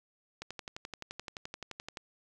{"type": "click train", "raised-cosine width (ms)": 0.2, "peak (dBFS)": -23, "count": 19, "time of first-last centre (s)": [0.42, 1.972], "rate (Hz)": 11.6, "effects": []}